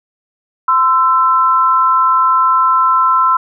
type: tone pair together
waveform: sine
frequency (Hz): 1031 / 1330.3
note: C6 / E6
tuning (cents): -26 / +15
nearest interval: major third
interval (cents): 441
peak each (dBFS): -11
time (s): 0.68-3.37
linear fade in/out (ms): 5
effects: none